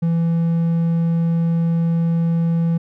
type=tone; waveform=triangle; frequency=166.9 Hz; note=E3; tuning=22 cents sharp; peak=-13 dBFS; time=0.02-2.78 s; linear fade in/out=10 ms; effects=none